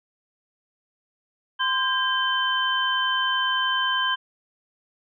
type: tone cluster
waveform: sine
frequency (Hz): 1032 / 1599 / 3085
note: C6 / G6 / G7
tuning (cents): -24 / +34 / -28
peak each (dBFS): -25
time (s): 1.59-4.16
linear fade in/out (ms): 20
effects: none